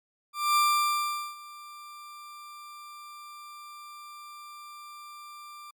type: tone with ADSR envelope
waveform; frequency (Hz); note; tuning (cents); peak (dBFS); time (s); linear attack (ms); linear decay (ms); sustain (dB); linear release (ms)
40% pulse; 1185; D6; +15; -19; 0.33-5.71; 230; 790; -23; 8
effects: MP3 96 kbps